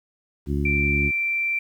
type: harmonic tone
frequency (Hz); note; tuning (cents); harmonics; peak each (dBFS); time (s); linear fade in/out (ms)
71.3; C#2; +49; 1 / 2 / 3 / 4 / 5; -24 / -27 / -29 / -30 / -31; 0.46-1.12; 50
type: tone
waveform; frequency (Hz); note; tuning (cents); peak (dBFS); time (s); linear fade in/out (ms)
sine; 2349; D7; 0; -21; 0.65-1.59; 5
effects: 9-bit